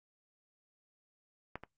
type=clicks; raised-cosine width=0.5 ms; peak=-24 / -30 dBFS; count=2; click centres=1.556 / 1.636 s; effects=noise-tail reverb RT60 0.1 s tail -18 dB re dry + Opus 48 kbps